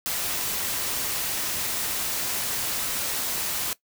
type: noise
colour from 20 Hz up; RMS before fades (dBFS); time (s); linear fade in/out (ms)
white; -28; 0.06-3.73; 0
effects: noise-tail reverb RT60 0.1 s tail -18 dB re dry